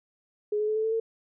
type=tone with pitch steps; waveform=sine; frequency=418.8 / 424.9 / 431.1 / 437.3 / 443.7 / 450.2 Hz; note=G#4 / G#4 / A4 / A4 / A4 / A4; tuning=+15 / +40 / -35 / -11 / +14 / +40 cents; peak=-24 dBFS; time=0.52-1 s; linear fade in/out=5 ms; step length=80 ms; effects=none